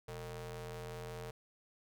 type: ring-modulated tone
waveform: sawtooth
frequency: 164.81 Hz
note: E3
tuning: in tune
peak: -36 dBFS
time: 0.08-1.31 s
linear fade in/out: 5 ms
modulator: 287 Hz
effects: none